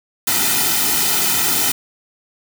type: noise with comb filter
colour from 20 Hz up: white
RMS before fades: -17 dBFS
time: 0.27-1.72 s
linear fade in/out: 5 ms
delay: 1.8 ms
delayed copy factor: -0.85
effects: none